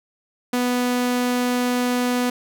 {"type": "tone", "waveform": "sawtooth", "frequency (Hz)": 246.9, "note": "B3", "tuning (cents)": 0, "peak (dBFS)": -15, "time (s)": [0.53, 2.3], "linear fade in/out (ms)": 5, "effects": []}